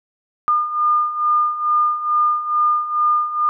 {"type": "beating tone pair", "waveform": "sine", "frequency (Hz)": [1210, 1212.3], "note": ["D#6", "D#6"], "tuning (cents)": [-49, -45], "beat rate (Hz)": 2.3, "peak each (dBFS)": [-21, -16], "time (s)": [0.48, 3.49], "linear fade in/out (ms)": 0, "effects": []}